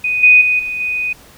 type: tone with level steps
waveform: sine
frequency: 2489 Hz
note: D#7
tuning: in tune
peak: -14 / -4 / -11 / -19 / -16 dBFS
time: 0.04-1.13 s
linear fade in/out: 5 ms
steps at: 0.23 / 0.41 / 0.59 / 0.8 s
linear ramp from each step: 5 ms
effects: pink hiss -43 dBFS RMS until 1.37 s